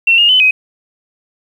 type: tone with pitch steps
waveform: sine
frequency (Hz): 2712 / 2841 / 3028 / 2523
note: E7 / F7 / F#7 / D#7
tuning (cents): +49 / +29 / +39 / +23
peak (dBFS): -6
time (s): 0.07-0.51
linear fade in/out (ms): 5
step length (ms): 110
effects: 7-bit